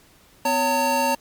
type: tone cluster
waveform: square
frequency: 252.1 / 560 / 908 Hz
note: B3 / C#5 / A#5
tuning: +36 / +18 / -46 cents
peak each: -28 / -25 / -21 dBFS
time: 0.45-1.15 s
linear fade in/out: 5 ms
effects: pink hiss -54 dBFS RMS until 1.2 s + MP3 96 kbps